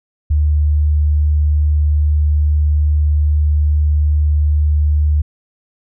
sine tone, 74.8 Hz, D2, 32 cents sharp, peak -10 dBFS, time 0.3-5.22 s, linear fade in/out 10 ms, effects none

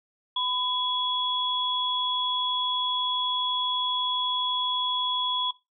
sine tone pair together, 1003 / 3363 Hz, B5 / G#7, +26 / +21 cents, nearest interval octave + major sixth, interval 2095 cents, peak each -30 / -25 dBFS, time 0.36-5.51 s, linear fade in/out 5 ms, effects noise-tail reverb RT60 0.2 s tail -17 dB re dry

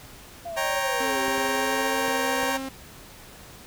sine linear two-way sweep, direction down then up, 697 to 390 to 498.4 Hz, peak -31 dBFS, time 0.45-2.51 s, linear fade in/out 10 ms, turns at 1.21 s
20% pulse chord, G diminished, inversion second, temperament equal with one note detuned, 548.9 / 784 / 932.3 Hz, Db5 / G5 / Bb5, -17 / 0 / 0 cents, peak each -24 dBFS, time 0.56-2.58 s, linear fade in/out 20 ms
sawtooth tone with vibrato, 265.1 Hz, C4, 23 cents sharp, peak -27 dBFS, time 1-2.69 s, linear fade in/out 5 ms, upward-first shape sine, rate 1.4 Hz, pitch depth 13 cents each way
clicks, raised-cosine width 2 ms, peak -25 dBFS, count 4, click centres 1.282 / 1.379 / 2.083 / 2.432 s
effects pink hiss -46 dBFS RMS until 3.66 s

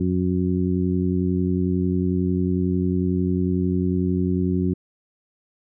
harmonic tone, 91.1 Hz, F#2, 26 cents flat, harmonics 1 / 2 / 3 / 4, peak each -25 / -22 / -25 / -27 dBFS, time 0-4.74 s, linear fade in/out 10 ms, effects none

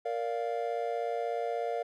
triangle chord, Bb major, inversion none, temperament just, 466.2 / 582.7 / 699.2 Hz, Bb4 / D5 / F5, 0 / -14 / +2 cents, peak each -32 / -35 / -32 dBFS, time 0.05-1.83 s, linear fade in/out 10 ms, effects none

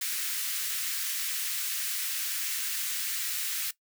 white high-pass noise, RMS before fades -32 dBFS, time 0.01-3.71 s, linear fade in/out 5 ms, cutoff 1500 Hz, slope 24 dB/octave, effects noise-tail reverb RT60 0.1 s tail -18 dB re dry

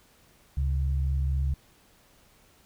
sine tone pair together, 70.2 / 134.18 Hz, C#2 / C3, +22 / +44 cents, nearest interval major seventh, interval 1122 cents, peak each -24 / -32 dBFS, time 0.57-1.54 s, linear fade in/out 5 ms, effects pink hiss -60 dBFS RMS until 2.65 s

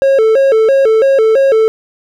triangle tone with vibrato, 490 Hz, B4, 14 cents flat, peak -4 dBFS, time 0.02-1.68 s, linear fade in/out 0 ms, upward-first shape square, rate 3 Hz, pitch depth 180 cents each way, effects none

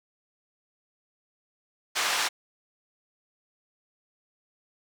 pink band-pass noise, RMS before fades -27 dBFS, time 1.95-2.29 s, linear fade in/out 20 ms, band 1000 to 7000 Hz, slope 12 dB/octave, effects none

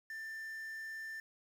triangle tone with quantisation, 1781 Hz, A6, 21 cents sharp, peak -40 dBFS, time 0.1-1.2 s, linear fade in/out 2 ms, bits 10, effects none

